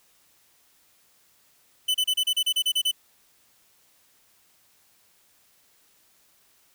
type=tone bursts; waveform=45% pulse; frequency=3008 Hz; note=F#7; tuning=28 cents sharp; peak=-20 dBFS; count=11; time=1.88-2.915 s; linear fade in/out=10 ms; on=65 ms; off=32 ms; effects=white hiss -62 dBFS RMS until 6.74 s